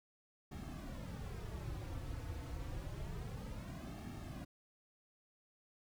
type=noise with flanger; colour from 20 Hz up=brown; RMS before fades=-45 dBFS; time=0.51-4.45 s; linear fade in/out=10 ms; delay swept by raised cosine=2 to 5.1 ms; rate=0.28 Hz; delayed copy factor=-0.8; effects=none